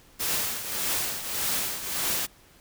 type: noise with tremolo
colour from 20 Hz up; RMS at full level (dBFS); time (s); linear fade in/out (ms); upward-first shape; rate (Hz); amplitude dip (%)
white; -26; 0.19-2.27; 20; triangle; 1.7; 70
effects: pink hiss -56 dBFS RMS until 2.6 s